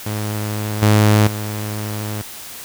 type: tone with level steps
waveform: sawtooth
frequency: 105.8 Hz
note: G#2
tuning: 33 cents sharp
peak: -17 / -6 / -19 dBFS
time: 0.06-2.22 s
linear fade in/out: 5 ms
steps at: 0.82 / 1.27 s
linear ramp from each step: 5 ms
effects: white hiss -34 dBFS RMS until 2.64 s